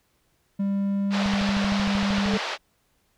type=tone with pitch glide; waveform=triangle; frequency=198.1 to 199.82 Hz; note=G3 to G3; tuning=+18 to +33 cents; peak=-20 dBFS; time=0.59-2.38 s; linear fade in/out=10 ms; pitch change=+15 cents; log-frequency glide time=0.74-1.52 s
type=band-pass noise; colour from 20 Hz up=pink; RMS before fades=-30 dBFS; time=1.1-2.58 s; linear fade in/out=50 ms; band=530 to 4900 Hz; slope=24 dB/octave
type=click train; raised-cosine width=5 ms; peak=-21 dBFS; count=15; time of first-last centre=1.26-2.337 s; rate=13 Hz
type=tone with exponential growth; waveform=sine; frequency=440 Hz; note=A4; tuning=in tune; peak=-23 dBFS; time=2.08-2.37 s; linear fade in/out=1 ms; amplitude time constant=63 ms
effects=pink hiss -68 dBFS RMS until 3.17 s